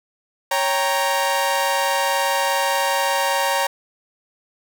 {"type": "chord", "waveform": "sawtooth", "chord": "G diminished", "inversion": "second", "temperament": "equal", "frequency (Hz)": [554.4, 784, 932.3], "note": ["Db5", "G5", "Bb5"], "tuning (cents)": [0, 0, 0], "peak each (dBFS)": [-19, -21, -17], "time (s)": [0.51, 3.67], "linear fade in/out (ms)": 5, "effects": []}